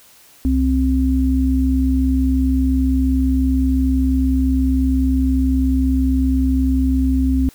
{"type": "tone pair together", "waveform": "sine", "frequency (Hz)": [65.7, 262.8], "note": ["C2", "C4"], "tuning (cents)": [8, 8], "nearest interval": "2 octaves", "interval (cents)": 2400, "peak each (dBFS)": -16, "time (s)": [0.45, 7.49], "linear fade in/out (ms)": 0, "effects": ["white hiss -48 dBFS RMS until 7.54 s"]}